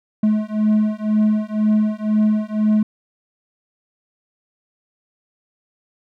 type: beating tone pair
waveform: triangle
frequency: 212.9 / 214.9 Hz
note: G#3 / A3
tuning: +43 / -41 cents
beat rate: 2 Hz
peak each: -16 dBFS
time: 0.23-2.83 s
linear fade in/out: 5 ms
effects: none